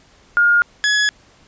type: tone pair in turn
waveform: sine / sawtooth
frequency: 1420 / 1688.7 Hz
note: F6 / G#6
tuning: +28 / +28 cents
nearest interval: minor third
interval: 300 cents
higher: second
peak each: -10 dBFS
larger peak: neither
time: 0.37-0.62 / 0.84-1.09 s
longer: neither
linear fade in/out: 0 ms
effects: pink hiss -51 dBFS RMS until 1.47 s + resampled to 16000 Hz